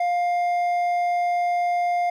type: tone with hard clipping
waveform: sine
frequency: 704 Hz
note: F5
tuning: 14 cents sharp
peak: -21 dBFS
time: 0-2.1 s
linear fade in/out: 5 ms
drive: 5 dB
effects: none